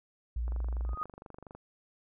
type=tone; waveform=sine; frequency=58.6 Hz; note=A#1; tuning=10 cents sharp; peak=-30 dBFS; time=0.36-0.95 s; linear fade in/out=5 ms
type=click train; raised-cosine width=1 ms; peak=-33 dBFS; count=27; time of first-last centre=0.48-1.55 s; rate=24.3 Hz
type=tone with exponential growth; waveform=sine; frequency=1244.5 Hz; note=D#6; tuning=in tune; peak=-28 dBFS; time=0.84-1.03 s; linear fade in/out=0 ms; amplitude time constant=41 ms
effects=none